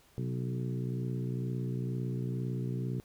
harmonic tone with a mistuned harmonic, 62.1 Hz, B1, 10 cents sharp, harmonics 2 / 3 / 4 / 5 / 6 / 7, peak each -33 / -39 / -43 / -46 / -44 / -48 dBFS, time 0.18-3 s, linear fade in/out 0 ms, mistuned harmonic 2, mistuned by +60 cents, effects pink hiss -63 dBFS RMS until 3.04 s

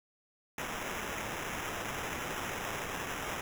violet noise with sample-and-hold, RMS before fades -38 dBFS, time 0.58-3.41 s, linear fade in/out 2 ms, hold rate 4410 Hz, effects none

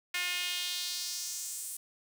sawtooth tone with high-pass filter sweep, 356.9 Hz, F4, 38 cents sharp, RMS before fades -36 dBFS, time 0.14-1.77 s, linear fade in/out 5 ms, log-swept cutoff 2100 to 9400 Hz, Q 2.2, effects none

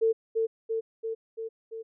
sine tone with echo, 448.7 Hz, A4, 34 cents sharp, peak -20 dBFS, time 0.01-0.13 s, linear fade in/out 20 ms, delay 340 ms, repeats 5, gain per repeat -3 dB, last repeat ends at 1.83 s, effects none

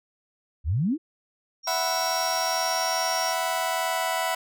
sine exponential sweep, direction up, 65.41 to 348.6 Hz, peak -21 dBFS, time 0.64-0.98 s, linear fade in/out 50 ms
sine tone, 5588 Hz, F8, in tune, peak -29 dBFS, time 1.63-3.35 s, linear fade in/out 50 ms
sawtooth chord, E suspended second, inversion none, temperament just, 659.3 / 741.7 / 988.9 Hz, E5 / F#5 / B5, 0 / +4 / +2 cents, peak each -25 dBFS, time 1.67-4.35 s, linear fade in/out 5 ms
effects none

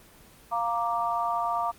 sine chord, Bb major, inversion second, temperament equal, 698.5 / 932.3 / 1174.7 Hz, F5 / Bb5 / D6, 0 / 0 / 0 cents, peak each -29 dBFS, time 0.51-1.72 s, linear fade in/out 20 ms, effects pink hiss -53 dBFS RMS until 1.78 s + Opus 24 kbps

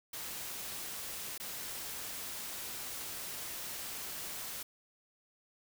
white noise with dropouts, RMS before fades -42 dBFS, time 0.13-4.63 s, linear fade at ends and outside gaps 5 ms, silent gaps 1.379-1.399 s, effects none

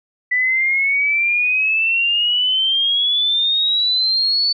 sine exponential sweep, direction up, 1975.5 to 4500 Hz, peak -14 dBFS, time 0.31-4.53 s, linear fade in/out 10 ms, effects none

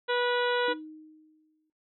harmonic tone, 488.1 Hz, B4, 20 cents flat, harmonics 1 / 2 / 3 / 4 / 5 / 6 / 7 / 8, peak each -27 / -33 / -32 / -39 / -41 / -40 / -39 / -40 dBFS, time 0.08-0.74 s, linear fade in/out 20 ms
sine tone with exponential decay, 311.1 Hz, D#4, in tune, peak -34 dBFS, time 0.68-1.7 s, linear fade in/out 2 ms, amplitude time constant 220 ms
effects noise-tail reverb RT60 0.2 s tail -17 dB re dry

